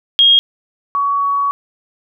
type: tone pair in turn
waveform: sine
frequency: 3256 / 1125.5 Hz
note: G#7 / C#6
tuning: -35 / +26 cents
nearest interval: octave + tritone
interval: 1839 cents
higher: first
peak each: -6 / -13 dBFS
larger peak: first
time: 0.19-0.39 / 0.95-1.51 s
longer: second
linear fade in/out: 0 ms
effects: none